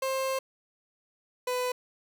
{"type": "tone pair in turn", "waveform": "30% pulse", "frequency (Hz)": [530, 499.6], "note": ["C5", "B4"], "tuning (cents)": [22, 20], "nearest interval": "minor second", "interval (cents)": 102, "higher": "first", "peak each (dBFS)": -25, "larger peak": "neither", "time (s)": [[0.02, 0.39], [1.47, 1.72]], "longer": "first", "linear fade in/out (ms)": 5, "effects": []}